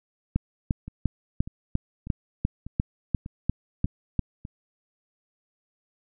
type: two click trains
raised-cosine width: 5 ms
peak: -24 / -10 dBFS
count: 7 / 12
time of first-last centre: 0.88-4.451 / 0.36-4.193 s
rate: 1.68 / 2.87 Hz
effects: none